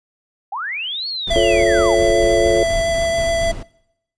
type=linear two-way sweep; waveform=sine; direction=up then down; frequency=730 to 4435 to 730 Hz; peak=-22 dBFS; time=0.52-1.95 s; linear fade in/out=5 ms; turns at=1.08 s
type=noise with tremolo; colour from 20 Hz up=brown; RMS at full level=-25 dBFS; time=1.27-3.63 s; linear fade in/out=5 ms; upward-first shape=square; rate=4.2 Hz; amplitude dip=25%
type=tone with vibrato; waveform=square; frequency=667 Hz; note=E5; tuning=20 cents sharp; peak=-17 dBFS; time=1.3-3.52 s; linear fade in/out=10 ms; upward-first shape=sine; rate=7.1 Hz; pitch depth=8 cents each way
type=chord; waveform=sine; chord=F augmented; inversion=none; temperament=equal; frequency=349.2 / 440 / 554.4 Hz; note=F4 / A4 / C#5; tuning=0 / 0 / 0 cents; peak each=-18 dBFS; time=1.36-2.63 s; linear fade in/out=0 ms
effects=noise-tail reverb RT60 0.8 s tail -23 dB re dry + resampled to 22050 Hz